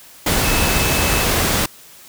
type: tone in noise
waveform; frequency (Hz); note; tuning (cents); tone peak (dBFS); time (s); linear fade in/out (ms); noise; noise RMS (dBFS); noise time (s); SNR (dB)
sine; 2598; E7; -26; -25; 0.44-1.25; 5; pink; -17; 0.26-1.66; -11
effects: white hiss -43 dBFS RMS until 2.08 s